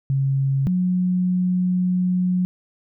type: tone pair in turn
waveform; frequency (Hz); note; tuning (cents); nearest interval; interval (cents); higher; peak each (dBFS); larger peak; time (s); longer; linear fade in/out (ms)
sine; 136.1 / 181.67; C#3 / F#3; -31 / -31; perfect fourth; 500; second; -17; neither; 0.1-0.67 / 0.67-2.45; second; 0
effects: none